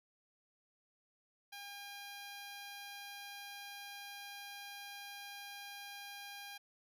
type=tone; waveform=10% pulse; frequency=807 Hz; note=G#5; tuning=50 cents flat; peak=-39 dBFS; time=1.52-6.58 s; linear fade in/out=10 ms; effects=none